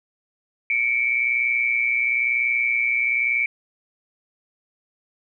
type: tone pair together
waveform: sine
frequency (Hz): 2202 / 2323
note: C#7 / D7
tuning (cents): -12 / -20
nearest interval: minor second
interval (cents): 92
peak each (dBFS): -23 / -20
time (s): 0.7-3.46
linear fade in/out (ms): 2
effects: none